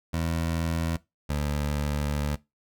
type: tone pair in turn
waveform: 20% pulse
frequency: 82.41 / 73.19 Hz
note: E2 / D2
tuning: 0 / -5 cents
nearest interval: major second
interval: 205 cents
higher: first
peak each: -21 dBFS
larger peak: neither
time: 0.13-0.97 / 1.29-2.36 s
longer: second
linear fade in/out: 10 ms
effects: noise-tail reverb RT60 0.2 s tail -19 dB re dry